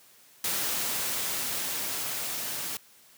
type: noise with level ramp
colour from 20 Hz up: white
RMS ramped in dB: -29 to -34 dBFS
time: 0.44-2.77 s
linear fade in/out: 2 ms
effects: white hiss -57 dBFS RMS until 3.17 s + high-pass 100 Hz 12 dB/octave